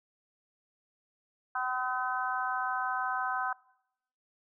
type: harmonic tone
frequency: 254.1 Hz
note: B3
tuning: 49 cents sharp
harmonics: 3 / 4 / 5 / 6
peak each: -35 / -35 / -35 / -35 dBFS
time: 1.55-3.53 s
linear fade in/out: 5 ms
effects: noise-tail reverb RT60 0.8 s tail -22 dB re dry